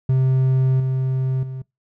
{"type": "tone with level steps", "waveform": "triangle", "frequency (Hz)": 131, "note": "C3", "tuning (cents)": 2, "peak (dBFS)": [-12, -16, -25], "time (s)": [0.09, 1.62], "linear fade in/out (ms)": 5, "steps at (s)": [0.8, 1.43], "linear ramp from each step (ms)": 2, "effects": ["noise-tail reverb RT60 0.2 s tail -25 dB re dry"]}